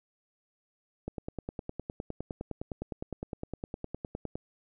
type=click train; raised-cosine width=2 ms; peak=-22 dBFS; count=33; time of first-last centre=1.08-4.355 s; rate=9.77 Hz; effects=none